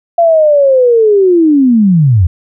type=linear sweep; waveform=sine; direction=down; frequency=689 to 78.8 Hz; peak=-4 dBFS; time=0.18-2.27 s; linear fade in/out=5 ms; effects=none